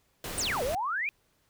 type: noise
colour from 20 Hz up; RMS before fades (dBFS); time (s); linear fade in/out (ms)
pink; -37; 0.24-0.75; 2
type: exponential two-way sweep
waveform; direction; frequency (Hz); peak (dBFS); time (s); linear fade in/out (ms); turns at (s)
sine; down then up; 9397 to 465.7 to 2513; -28; 0.38-1.09; 0; 0.63
effects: pink hiss -70 dBFS RMS until 1.49 s